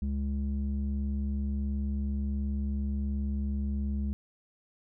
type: tone with low-pass filter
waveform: square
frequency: 69.3 Hz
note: C#2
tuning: in tune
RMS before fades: -31 dBFS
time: 0.02-4.13 s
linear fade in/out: 0 ms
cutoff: 180 Hz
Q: 3.3
effects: none